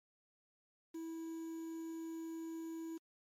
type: tone with quantisation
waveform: triangle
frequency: 326.8 Hz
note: E4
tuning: 15 cents flat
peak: -40 dBFS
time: 0.94-2.98 s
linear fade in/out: 10 ms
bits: 10
effects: MP3 64 kbps